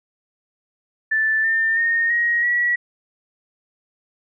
sine tone with pitch steps, 1760 / 1801.1 / 1843.2 / 1886.3 / 1930.4 Hz, A6 / A6 / A#6 / A#6 / B6, 0 / +40 / -20 / +20 / -40 cents, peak -16 dBFS, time 1.11-2.76 s, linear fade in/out 10 ms, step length 330 ms, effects none

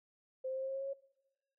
sine tone with pitch steps, 521 / 524.9 / 528.9 / 532.9 / 536.9 / 540.9 / 545 / 549.1 Hz, C5 / C5 / C5 / C5 / C5 / C#5 / C#5 / C#5, -7 / +5 / +19 / +32 / +45 / -43 / -29 / -17 cents, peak -36 dBFS, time 0.44-0.936 s, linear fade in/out 10 ms, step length 62 ms, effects noise-tail reverb RT60 1.0 s tail -22 dB re dry

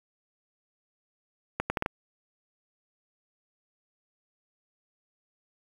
accelerating click train, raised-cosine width 0.5 ms, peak -12 dBFS, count 5, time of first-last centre 1.6-1.861 s, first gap 100 ms, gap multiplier 0.72, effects 7-bit

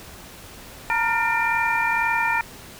sine tone cluster, 904 / 946 / 1404 / 1812 / 2378 Hz, A5 / A#5 / F6 / A#6 / D7, +47 / +25 / +9 / -50 / +21 cents, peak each -25 / -26 / -27 / -25 / -25 dBFS, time 0.9-2.41 s, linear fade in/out 0 ms, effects pink hiss -42 dBFS RMS until 2.79 s

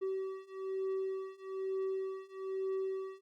triangle beating tone pair, 382 / 383.1 Hz, G4 / G4, -45 / -40 cents, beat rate 1.1 Hz, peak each -37 / -36 dBFS, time 0.01-3.21 s, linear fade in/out 20 ms, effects Opus 48 kbps

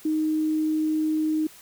sine tone, 311.1 Hz, D#4, in tune, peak -21 dBFS, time 0.05-1.47 s, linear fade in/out 5 ms, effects white hiss -49 dBFS RMS until 1.61 s

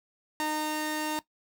sawtooth tone pair together, 307 / 920 Hz, D#4 / A#5, -23 / -23 cents, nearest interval octave + perfect fifth, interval 1900 cents, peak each -28 dBFS, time 0.4-1.19 s, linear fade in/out 0 ms, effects noise-tail reverb RT60 0.1 s tail -17 dB re dry

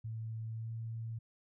sine tone with pitch glide, 111.8 to 113.49 Hz, A2 to A#2, +28 to -46 cents, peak -38 dBFS, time 0.04-1.19 s, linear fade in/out 10 ms, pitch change +26 cents, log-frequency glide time 0.5-0.71 s, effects none

